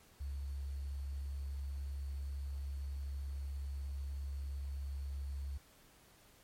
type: tone with sample-and-hold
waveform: sine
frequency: 69.3 Hz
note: C#2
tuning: in tune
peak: -38 dBFS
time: 0.2-5.58 s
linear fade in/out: 10 ms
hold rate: 4410 Hz
effects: pink hiss -64 dBFS RMS until 6.43 s + MP3 64 kbps